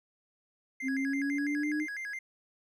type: tone with vibrato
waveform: triangle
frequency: 1864.7 Hz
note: A#6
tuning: in tune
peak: -34 dBFS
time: 0.8-2.19 s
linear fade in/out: 5 ms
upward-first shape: square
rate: 6 Hz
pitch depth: 200 cents each way
type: exponential sweep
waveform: sine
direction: up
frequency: 263.1 to 306.6 Hz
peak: -29 dBFS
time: 0.82-1.87 s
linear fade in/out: 50 ms
effects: none